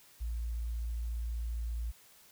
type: tone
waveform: sine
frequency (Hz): 57.4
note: A#1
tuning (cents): -26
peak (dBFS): -33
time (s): 0.2-1.92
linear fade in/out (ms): 20
effects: white hiss -60 dBFS RMS until 2.31 s